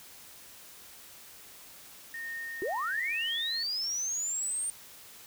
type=tone with tremolo; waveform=sine; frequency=1841 Hz; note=A#6; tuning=22 cents flat; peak=-35 dBFS; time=2.14-3.63 s; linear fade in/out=2 ms; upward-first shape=triangle; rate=1.2 Hz; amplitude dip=40%
type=linear sweep; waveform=sine; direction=up; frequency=336.1 to 8890 Hz; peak=-30 dBFS; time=2.62-4.7 s; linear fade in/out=0 ms
effects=white hiss -51 dBFS RMS until 5.26 s